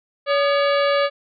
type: harmonic tone with a mistuned harmonic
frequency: 566 Hz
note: C#5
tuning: 36 cents sharp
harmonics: 1 / 2 / 3 / 4 / 5 / 6 / 7 / 8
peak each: -17 / -23 / -27 / -29 / -31 / -33 / -34 / -35 dBFS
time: 0.26-1.1 s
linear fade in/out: 50 ms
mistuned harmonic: 2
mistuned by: +130 cents
effects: none